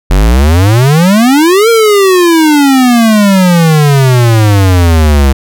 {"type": "exponential two-way sweep", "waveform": "square", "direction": "up then down", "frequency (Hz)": [43.65, 468.1, 66.2], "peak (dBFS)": -4, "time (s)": [0.1, 5.33], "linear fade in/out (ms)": 10, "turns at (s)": 1.69, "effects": []}